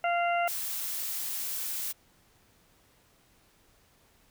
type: harmonic tone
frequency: 693 Hz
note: F5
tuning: 14 cents flat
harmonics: 1 / 2 / 3 / 4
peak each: -26 / -33 / -35 / -37 dBFS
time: 0.04-0.48 s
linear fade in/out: 2 ms
type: noise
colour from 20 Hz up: blue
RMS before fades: -34 dBFS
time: 0.47-1.93 s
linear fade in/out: 20 ms
effects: pink hiss -64 dBFS RMS until 4.3 s